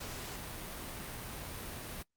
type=noise; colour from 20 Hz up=pink; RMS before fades=-43 dBFS; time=0-2.03 s; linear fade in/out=10 ms; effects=noise-tail reverb RT60 0.1 s tail -20 dB re dry + Opus 48 kbps